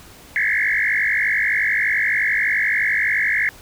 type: tone with frequency modulation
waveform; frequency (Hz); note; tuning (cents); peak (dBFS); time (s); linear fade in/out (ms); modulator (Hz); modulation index
sine; 1915; A#6; +46; -16; 0.36-3.49; 0; 51.6; 5.3
effects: pink hiss -44 dBFS RMS until 3.61 s